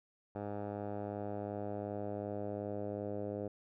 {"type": "tone with low-pass filter sweep", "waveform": "10% pulse", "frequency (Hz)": 102.7, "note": "G#2", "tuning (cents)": -19, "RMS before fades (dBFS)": -40, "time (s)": [0.35, 3.48], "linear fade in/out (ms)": 5, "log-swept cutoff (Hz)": [890, 550], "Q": 2.2, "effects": []}